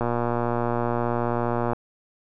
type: click train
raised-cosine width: 1 ms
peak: -11 dBFS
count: 206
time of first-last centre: 0.01-1.733 s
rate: 119 Hz
effects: none